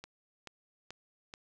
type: click train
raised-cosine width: 0.2 ms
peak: -27 dBFS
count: 4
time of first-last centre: 0.04-1.339 s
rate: 2.31 Hz
effects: none